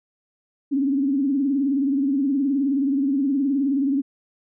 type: tone with vibrato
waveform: sine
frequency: 275.5 Hz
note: C#4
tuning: 11 cents flat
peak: -18 dBFS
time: 0.71-4.02 s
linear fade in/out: 20 ms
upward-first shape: sine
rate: 19 Hz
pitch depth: 100 cents each way
effects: none